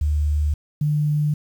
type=tone pair in turn; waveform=sine; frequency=74.7 / 149.4 Hz; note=D2 / D3; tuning=+30 / +30 cents; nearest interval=octave; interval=1200 cents; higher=second; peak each=-17 dBFS; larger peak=neither; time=0.01-0.54 / 0.81-1.34 s; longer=neither; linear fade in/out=5 ms; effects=8-bit